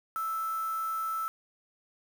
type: tone with quantisation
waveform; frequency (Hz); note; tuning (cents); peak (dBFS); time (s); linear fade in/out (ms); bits
sine; 1318.5; E6; 0; -30; 0.16-1.28; 0; 7
effects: none